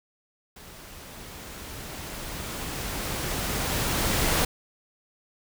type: noise with level ramp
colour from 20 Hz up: pink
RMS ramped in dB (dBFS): -46 to -23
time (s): 0.56-4.45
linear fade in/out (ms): 5
effects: none